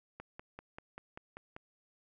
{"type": "click train", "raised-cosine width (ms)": 0.5, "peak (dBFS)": -30, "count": 8, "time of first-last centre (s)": [0.2, 1.565], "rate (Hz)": 5.13, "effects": []}